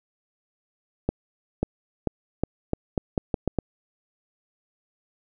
accelerating click train, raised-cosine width 2 ms, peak -9 dBFS, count 10, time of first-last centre 1.09-3.587 s, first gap 540 ms, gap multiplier 0.82, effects none

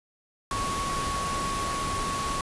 sine tone in noise, 1112 Hz, C#6, 5 cents sharp, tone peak -29 dBFS, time 0.51-2.41 s, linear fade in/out 2 ms, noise pink, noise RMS -32 dBFS, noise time 0.51-2.41 s, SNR 0 dB, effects resampled to 24000 Hz

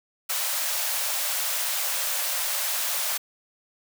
white high-pass noise, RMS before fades -27 dBFS, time 0.29-3.18 s, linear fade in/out 10 ms, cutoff 520 Hz, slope 96 dB/octave, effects none

